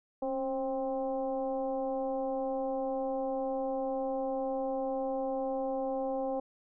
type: tone with frequency modulation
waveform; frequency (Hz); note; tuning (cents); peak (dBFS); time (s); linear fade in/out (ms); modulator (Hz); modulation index
sine; 531; C5; +25; -30; 0.22-6.4; 5; 260; 1
effects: none